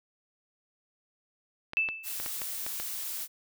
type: clicks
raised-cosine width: 0.3 ms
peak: -21 dBFS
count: 7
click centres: 1.734 / 1.888 / 2.2 / 2.262 / 2.418 / 2.665 / 2.8 s
type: tone with exponential decay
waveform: sine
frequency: 2637 Hz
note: E7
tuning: in tune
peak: -21 dBFS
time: 1.77-2.23 s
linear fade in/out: 0 ms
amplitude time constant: 98 ms
type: noise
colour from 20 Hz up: blue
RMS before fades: -36 dBFS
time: 2.03-3.28 s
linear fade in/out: 50 ms
effects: none